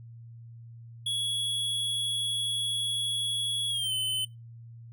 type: tone with pitch glide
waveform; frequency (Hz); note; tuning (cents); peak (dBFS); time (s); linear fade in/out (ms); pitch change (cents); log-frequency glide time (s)
square; 3357 to 3043; G#7 to F#7; +18 to +48; -28; 1.06-4.25; 5; -170; 3.69-3.93
effects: noise-tail reverb RT60 0.2 s tail -20 dB re dry + added 116 Hz sine -44 dBFS peak until 4.92 s